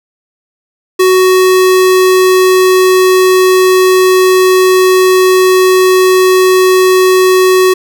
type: tone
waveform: square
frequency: 371.8 Hz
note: F#4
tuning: 8 cents sharp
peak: -5 dBFS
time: 0.99-7.74 s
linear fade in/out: 10 ms
effects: none